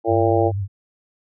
harmonic tone, 113.9 Hz, A#2, 40 cents flat, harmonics 3 / 4 / 5 / 6 / 7, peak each -20 / -21 / -22 / -23 / -23 dBFS, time 0.04-0.52 s, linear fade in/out 50 ms
sine tone with vibrato, 99.2 Hz, G2, 21 cents sharp, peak -21 dBFS, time 0.07-0.68 s, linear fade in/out 50 ms, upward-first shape sine, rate 12 Hz, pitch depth 62 cents each way
effects none

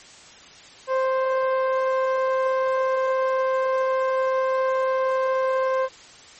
sawtooth tone with low-pass filter, 524 Hz, C5, 2 cents sharp, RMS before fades -22 dBFS, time 0.87-5.89 s, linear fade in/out 50 ms, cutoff 1200 Hz, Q 1.1, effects white hiss -46 dBFS RMS until 6.39 s + MP3 32 kbps

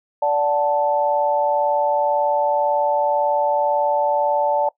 sine chord, D major, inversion none, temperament equal with one note detuned, 581.9 / 740 / 880 Hz, D5 / F#5 / A5, -16 / 0 / 0 cents, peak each -19 / -24 / -19 dBFS, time 0.22-4.69 s, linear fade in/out 5 ms, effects noise-tail reverb RT60 0.1 s tail -21 dB re dry

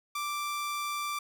sawtooth tone, 1174.7 Hz, D6, in tune, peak -28 dBFS, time 0.15-1.19 s, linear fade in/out 5 ms, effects none

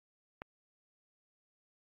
click, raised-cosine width 0.5 ms, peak -26 dBFS, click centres 0.419 s, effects AAC 64 kbps

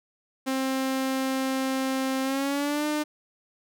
sawtooth tone with pitch glide, 264.7 to 300.6 Hz, C4 to D4, +20 to +40 cents, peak -21 dBFS, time 0.46-3.04 s, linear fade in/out 20 ms, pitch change +220 cents, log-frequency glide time 2.23-2.86 s, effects none

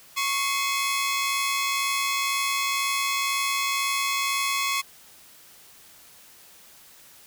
sawtooth tone cluster, 1104 / 2086 / 2546 / 3394 Hz, C#6 / C7 / D#7 / G#7, -7 / -6 / +39 / +37 cents, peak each -23 / -27 / -27 / -29 dBFS, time 0.16-4.82 s, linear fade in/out 20 ms, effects white hiss -51 dBFS RMS until 7.26 s

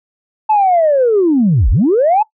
sine linear two-way sweep, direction down then up, 880 to 35.21 to 880 Hz, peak -7 dBFS, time 0.49-2.23 s, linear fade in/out 10 ms, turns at 1.7 s, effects noise-tail reverb RT60 0.1 s tail -19 dB re dry + tanh soft clip ceiling -4 dBFS

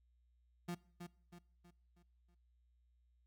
35% pulse tone with echo, 174.61 Hz, F3, in tune, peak -38 dBFS, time 0.68-0.75 s, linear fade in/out 10 ms, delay 320 ms, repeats 5, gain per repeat -7 dB, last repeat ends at 2.35 s, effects noise-tail reverb RT60 0.6 s tail -22 dB re dry + added 60 Hz sine -70 dBFS peak until 3.26 s

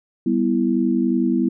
sine chord, E minor, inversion first, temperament equal, 196 / 246.9 / 329.6 Hz, G3 / B3 / E4, 0 / 0 / 0 cents, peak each -22 / -19 / -21 dBFS, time 0.26-1.49 s, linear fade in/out 5 ms, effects none

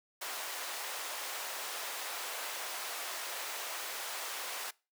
pink high-pass noise, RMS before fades -40 dBFS, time 0.21-4.71 s, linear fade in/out 10 ms, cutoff 640 Hz, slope 12 dB/octave, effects noise-tail reverb RT60 0.3 s tail -23 dB re dry + high-pass 400 Hz 12 dB/octave

